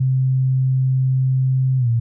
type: tone with pitch glide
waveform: sine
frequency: 130.81 to 116.54 Hz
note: C3 to A#2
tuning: 0 to 0 cents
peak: -14 dBFS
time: 0-2 s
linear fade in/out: 10 ms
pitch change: -200 cents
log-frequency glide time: 1.78-1.89 s
effects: none